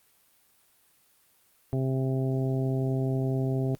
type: harmonic tone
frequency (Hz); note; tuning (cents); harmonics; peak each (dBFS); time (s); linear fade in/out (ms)
132.1; C3; +17; 1 / 2 / 3 / 4 / 5 / 6; -26 / -32 / -33 / -43 / -38 / -48; 1.73-3.75; 0
effects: white hiss -64 dBFS RMS until 3.79 s + Opus 32 kbps